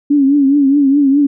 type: tone with vibrato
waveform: sine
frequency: 280 Hz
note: C#4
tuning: 18 cents sharp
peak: -7 dBFS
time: 0.1-1.27 s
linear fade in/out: 10 ms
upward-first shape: triangle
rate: 4.8 Hz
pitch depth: 94 cents each way
effects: none